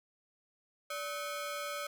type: ring-modulated tone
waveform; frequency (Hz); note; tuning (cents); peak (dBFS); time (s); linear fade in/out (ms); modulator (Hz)
sawtooth; 930; A#5; -4; -30; 0.9-1.87; 5; 350
effects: none